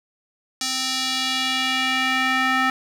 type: tone with band-pass filter sweep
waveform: square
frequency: 260.6 Hz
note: C4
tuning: 7 cents flat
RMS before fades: -22 dBFS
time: 0.61-2.7 s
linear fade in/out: 2 ms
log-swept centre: 5500 to 1600 Hz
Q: 1.6
effects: 7-bit